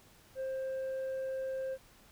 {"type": "tone with tanh clipping", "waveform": "sine", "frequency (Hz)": 528, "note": "C5", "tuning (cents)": 16, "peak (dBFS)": -35, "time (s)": [0.35, 1.78], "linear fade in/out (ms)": 50, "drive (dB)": 3, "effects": ["pink hiss -61 dBFS RMS until 2.11 s"]}